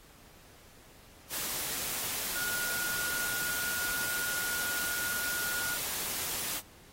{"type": "tone in noise", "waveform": "sine", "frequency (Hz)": 1438, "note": "F#6", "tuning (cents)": -50, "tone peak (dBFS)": -34, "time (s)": [2.33, 5.78], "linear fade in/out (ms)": 50, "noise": "white", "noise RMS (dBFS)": -35, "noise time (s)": [1.29, 6.62], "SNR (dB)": -2, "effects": ["pink hiss -57 dBFS RMS until 6.92 s", "AAC 48 kbps"]}